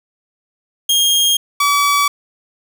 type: tone pair in turn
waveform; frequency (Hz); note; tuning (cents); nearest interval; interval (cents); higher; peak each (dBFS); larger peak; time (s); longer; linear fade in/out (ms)
sawtooth; 3236 / 1144.1; G#7 / D6; -46 / -46; octave + tritone; 1800; first; -8; neither; 0.89-1.37 / 1.6-2.08; neither; 5
effects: none